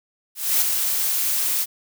blue noise with ADSR envelope, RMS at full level -17 dBFS, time 0.35-1.66 s, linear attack 260 ms, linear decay 18 ms, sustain -5 dB, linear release 36 ms, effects none

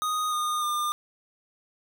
square tone with pitch steps, 1243 / 1223.1 / 1203.4 Hz, D#6 / D#6 / D6, -2 / -30 / +42 cents, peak -26 dBFS, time 0.02-0.92 s, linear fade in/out 0 ms, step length 300 ms, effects none

